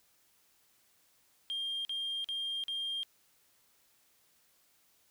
sine tone bursts, 3204 Hz, G7, 37 cents sharp, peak -32 dBFS, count 4, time 1.5-3.032 s, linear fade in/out 0 ms, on 350 ms, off 44 ms, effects tanh soft clip ceiling -31 dBFS + white hiss -69 dBFS RMS until 5.1 s

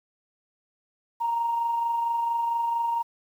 sine tone with amplitude modulation, 932.3 Hz, A#5, in tune, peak -21 dBFS, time 1.2-3.03 s, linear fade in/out 20 ms, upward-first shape sine, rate 24.4 Hz, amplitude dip 35%, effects tanh soft clip ceiling -17 dBFS + 9-bit

